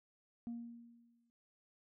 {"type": "tone with exponential decay", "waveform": "sine", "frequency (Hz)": 235, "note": "A#3", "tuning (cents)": 14, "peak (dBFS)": -37, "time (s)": [0.47, 1.3], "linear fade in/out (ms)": 0, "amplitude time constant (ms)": 180, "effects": ["tanh soft clip ceiling -38 dBFS"]}